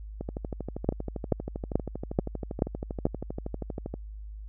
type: two click trains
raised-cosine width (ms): 2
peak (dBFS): -9 / -20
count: 6 / 48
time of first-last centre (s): 0.89-3.055 / 0.21-3.94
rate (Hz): 2.31 / 12.6
effects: added 52 Hz sine -38 dBFS peak until 4.48 s